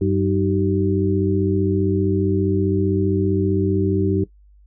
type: harmonic tone with a mistuned harmonic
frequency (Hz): 95.9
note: G2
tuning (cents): -37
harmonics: 1 / 2 / 3 / 4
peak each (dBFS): -21 / -23 / -22 / -21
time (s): 0.01-4.24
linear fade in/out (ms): 5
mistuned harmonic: 3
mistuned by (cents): +120
effects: noise-tail reverb RT60 0.1 s tail -18 dB re dry + added 50 Hz sine -47 dBFS peak until 4.66 s